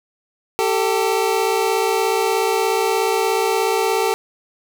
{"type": "tone pair together", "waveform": "25% pulse", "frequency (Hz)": [388.6, 445.4], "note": ["G4", "A4"], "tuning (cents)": [-15, 21], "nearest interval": "major second", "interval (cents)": 236, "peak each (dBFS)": [-16, -15], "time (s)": [0.59, 4.14], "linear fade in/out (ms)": 0, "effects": []}